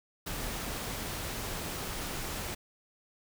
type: noise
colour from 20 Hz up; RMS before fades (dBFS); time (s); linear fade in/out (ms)
pink; -37; 0.26-2.55; 10
effects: none